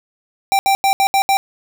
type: tone bursts at uneven times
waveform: square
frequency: 784 Hz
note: G5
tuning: in tune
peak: -12 dBFS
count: 6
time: 0.52-0.59 / 0.66-0.75 / 0.84-0.93 / 1-1.07 / 1.14-1.22 / 1.29-1.37 s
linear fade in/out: 0 ms
effects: none